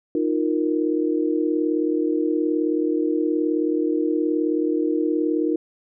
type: chord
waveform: sine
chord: Eb suspended second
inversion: none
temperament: just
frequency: 311.1 / 350 / 466.7 Hz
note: Eb4 / F4 / Bb4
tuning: 0 / +4 / +2 cents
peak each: -21 / -24 / -26 dBFS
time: 0.15-5.56 s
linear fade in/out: 2 ms
effects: none